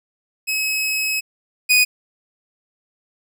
sawtooth tone pair in turn, 2562 / 2483 Hz, E7 / D#7, -50 / -4 cents, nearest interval minor second, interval 54 cents, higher first, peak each -16 / -8 dBFS, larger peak second, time 0.47-1.21 / 1.69-1.85 s, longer first, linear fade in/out 20 ms, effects none

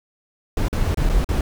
brown noise with dropouts, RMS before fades -19 dBFS, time 0.57-1.41 s, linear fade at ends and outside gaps 2 ms, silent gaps 0.684-0.728 / 0.946-0.972 / 1.092-1.096 / 1.245-1.289 s, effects none

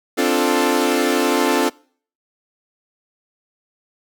sawtooth chord, D minor seventh, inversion third, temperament equal, 261.6 / 293.7 / 349.2 / 440 Hz, C4 / D4 / F4 / A4, 0 / 0 / 0 / 0 cents, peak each -17 dBFS, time 0.17-1.7 s, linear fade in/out 20 ms, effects noise-tail reverb RT60 0.5 s tail -25 dB re dry

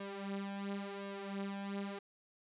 sawtooth tone with flanger, 198.4 Hz, G3, 21 cents sharp, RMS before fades -42 dBFS, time 0-1.99 s, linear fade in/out 5 ms, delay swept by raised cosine 1.8 to 6.3 ms, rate 0.94 Hz, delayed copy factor +0.7, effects resampled to 8000 Hz

